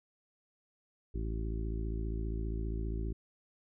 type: harmonic tone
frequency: 55 Hz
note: A1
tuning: in tune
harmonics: 1 / 2 / 3 / 4 / 5 / 6 / 7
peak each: -34 / -42 / -46 / -47 / -49 / -46 / -47 dBFS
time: 1.14-3.13 s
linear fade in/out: 10 ms
effects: none